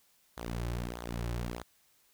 sawtooth tone with flanger, 59 Hz, A#1, 22 cents sharp, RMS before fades -37 dBFS, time 0.37-1.63 s, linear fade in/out 5 ms, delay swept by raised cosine 0.37 to 4.37 ms, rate 1.6 Hz, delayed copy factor -0.75, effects white hiss -68 dBFS RMS until 2.13 s

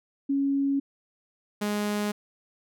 sine / sawtooth tone pair in turn, 277.2 / 207.7 Hz, C#4 / G#3, 0 / 0 cents, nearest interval perfect fourth, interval 500 cents, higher first, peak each -22 dBFS, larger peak neither, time 0.29-0.8 / 1.61-2.12 s, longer neither, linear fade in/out 10 ms, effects none

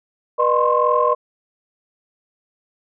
sine tone cluster, 487.2 / 606 / 1035 / 1078 Hz, B4 / D#5 / C6 / C#6, -24 / -46 / -19 / -49 cents, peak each -19 dBFS, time 0.38-1.15 s, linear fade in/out 20 ms, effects tanh soft clip ceiling -3 dBFS

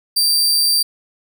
sawtooth tone, 4687 Hz, D8, 4 cents flat, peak -10 dBFS, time 0.16-0.83 s, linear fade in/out 10 ms, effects none

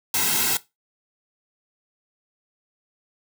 white noise with comb filter, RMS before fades -22 dBFS, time 0.14-0.57 s, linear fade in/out 2 ms, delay 1.7 ms, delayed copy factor -1, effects noise-tail reverb RT60 0.2 s tail -17 dB re dry

